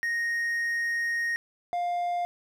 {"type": "tone pair in turn", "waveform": "triangle", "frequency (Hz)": [1864.7, 702.7], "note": ["A#6", "F5"], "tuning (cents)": [0, 10], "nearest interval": "octave + perfect fourth", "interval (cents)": 1690, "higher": "first", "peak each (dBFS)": -24, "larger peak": "neither", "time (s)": [[0.03, 1.36], [1.73, 2.25]], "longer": "first", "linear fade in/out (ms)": 0, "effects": []}